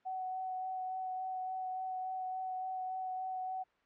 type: tone with vibrato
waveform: sine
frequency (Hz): 748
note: F#5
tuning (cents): +19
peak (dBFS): -36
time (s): 0.05-3.64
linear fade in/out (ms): 20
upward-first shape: sine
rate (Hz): 3.5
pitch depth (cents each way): 12
effects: white hiss -71 dBFS RMS until 3.85 s + low-pass 2000 Hz 12 dB/octave